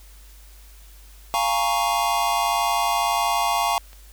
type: chord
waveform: square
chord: Bb minor seventh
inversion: second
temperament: equal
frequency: 698.5 / 830.6 / 932.3 / 1108.7 Hz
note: F5 / Ab5 / Bb5 / Db6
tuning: 0 / 0 / 0 / 0 cents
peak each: -26 dBFS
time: 1.34-3.78 s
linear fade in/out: 0 ms
type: click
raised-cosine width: 0.2 ms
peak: -29 dBFS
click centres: 3.931 s
effects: added 50 Hz sine -44 dBFS peak until 4.12 s + white hiss -52 dBFS RMS until 4.12 s